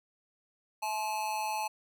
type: tone with amplitude modulation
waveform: square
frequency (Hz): 860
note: A5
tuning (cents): -40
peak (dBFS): -29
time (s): 0.82-1.68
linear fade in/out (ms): 10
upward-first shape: sine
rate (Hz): 202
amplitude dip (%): 65
effects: none